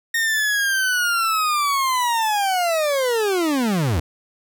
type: linear sweep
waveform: 40% pulse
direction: down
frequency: 1852 to 70.7 Hz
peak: -17 dBFS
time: 0.14-4 s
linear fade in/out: 5 ms
effects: none